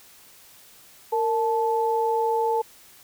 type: tone pair together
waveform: sine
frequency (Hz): 459.8 / 873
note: A#4 / A5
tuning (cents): -24 / -14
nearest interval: major seventh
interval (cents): 1110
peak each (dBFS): -23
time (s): 1.12-2.62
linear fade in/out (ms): 10
effects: white hiss -51 dBFS RMS until 3.03 s